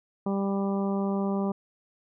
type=harmonic tone; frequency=197.2 Hz; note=G3; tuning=11 cents sharp; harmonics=1 / 2 / 3 / 4 / 5 / 6; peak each=-26 / -32 / -36 / -38 / -40 / -42 dBFS; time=0.26-1.52 s; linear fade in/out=5 ms; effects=none